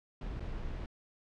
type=noise with dropouts; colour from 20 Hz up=brown; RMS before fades=-39 dBFS; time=0.21-0.86 s; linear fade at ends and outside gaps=2 ms; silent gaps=0.397-0.404 s; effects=low-pass 4000 Hz 12 dB/octave